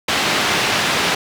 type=band-pass noise; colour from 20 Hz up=white; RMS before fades=-18 dBFS; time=0.08-1.15 s; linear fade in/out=5 ms; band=110 to 3300 Hz; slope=12 dB/octave; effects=none